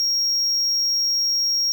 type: tone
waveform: triangle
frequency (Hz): 5588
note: F8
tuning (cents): 0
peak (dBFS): -17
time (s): 0-1.72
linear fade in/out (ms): 0
effects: none